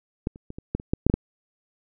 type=clicks; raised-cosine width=3 ms; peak=-12 / -30 / -23 / -23 / -11 / -26 / -8 / -6 / -6 / -6 dBFS; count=10; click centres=0.271 / 0.359 / 0.504 / 0.585 / 0.75 / 0.799 / 0.935 / 1.066 / 1.099 / 1.14 s; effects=none